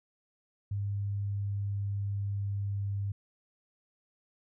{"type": "tone with pitch glide", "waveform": "sine", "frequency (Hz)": [100.8, 100.1], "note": ["G2", "G2"], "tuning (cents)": [49, 37], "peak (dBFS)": -30, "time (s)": [0.71, 3.12], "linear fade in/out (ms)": 5, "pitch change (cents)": -12, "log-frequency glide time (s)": [0.92, 2.65], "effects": []}